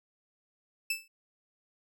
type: tone with exponential decay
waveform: sawtooth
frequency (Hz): 2637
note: E7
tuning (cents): 0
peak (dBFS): -23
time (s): 0.9-1.08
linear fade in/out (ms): 5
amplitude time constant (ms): 38
effects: none